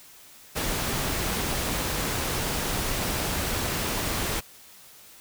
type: noise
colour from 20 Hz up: pink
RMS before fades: -28 dBFS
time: 0.55-4.41 s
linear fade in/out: 20 ms
effects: white hiss -50 dBFS RMS until 5.2 s